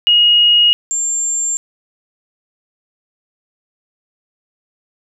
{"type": "tone pair in turn", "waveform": "sine", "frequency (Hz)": [2880, 7344], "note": ["F#7", "A#8"], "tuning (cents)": [-47, -27], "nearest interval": "octave + major third", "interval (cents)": 1620, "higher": "second", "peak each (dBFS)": [-7, -15], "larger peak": "first", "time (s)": [[0.07, 0.73], [0.91, 1.57]], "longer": "neither", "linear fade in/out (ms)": 0, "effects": []}